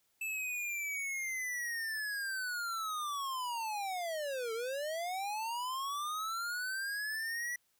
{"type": "linear two-way sweep", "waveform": "square", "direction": "down then up", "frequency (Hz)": [2637, 440, 1956], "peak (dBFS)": -36, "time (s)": [0.21, 7.56], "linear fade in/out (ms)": 5, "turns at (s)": 4.53, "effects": ["white hiss -75 dBFS RMS until 7.79 s"]}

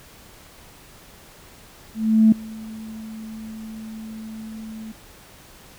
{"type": "tone with ADSR envelope", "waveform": "sine", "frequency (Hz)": 220, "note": "A3", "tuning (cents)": 0, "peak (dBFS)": -8, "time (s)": [1.94, 4.92], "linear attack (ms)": 380, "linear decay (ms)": 4, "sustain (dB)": -24, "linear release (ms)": 4, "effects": ["tanh soft clip ceiling -4 dBFS", "pink hiss -47 dBFS RMS until 5.78 s"]}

